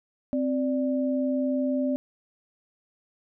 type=tone pair together; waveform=sine; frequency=261.6 / 587.3 Hz; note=C4 / D5; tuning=0 / 0 cents; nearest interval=octave + major second; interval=1400 cents; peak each=-24 / -29 dBFS; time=0.33-1.96 s; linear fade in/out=0 ms; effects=none